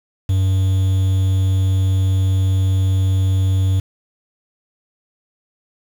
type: tone with quantisation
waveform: triangle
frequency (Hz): 95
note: F#2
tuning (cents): +46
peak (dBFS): -11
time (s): 0.29-3.8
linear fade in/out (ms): 5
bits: 6
effects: none